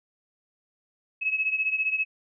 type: beating tone pair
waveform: sine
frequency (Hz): 2572 / 2587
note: E7 / E7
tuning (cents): -43 / -33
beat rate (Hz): 15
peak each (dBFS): -25 / -29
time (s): 1.21-2.05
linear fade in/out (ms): 20
effects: none